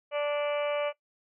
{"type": "harmonic tone", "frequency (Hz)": 292.3, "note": "D4", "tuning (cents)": -8, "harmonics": [2, 3, 4, 5, 6, 7, 8, 9, 10], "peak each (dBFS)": [-27, -41, -38, -47, -49, -45, -40, -48, -44], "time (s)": [0.11, 0.93], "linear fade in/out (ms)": 50, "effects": ["noise-tail reverb RT60 0.1 s tail -18 dB re dry"]}